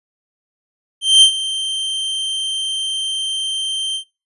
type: tone with ADSR envelope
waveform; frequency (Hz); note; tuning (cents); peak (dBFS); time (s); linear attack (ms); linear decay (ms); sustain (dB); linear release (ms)
45% pulse; 3136; G7; 0; -4; 1.01-4.04; 210; 87; -15; 92
effects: noise-tail reverb RT60 0.3 s tail -22 dB re dry + resampled to 24000 Hz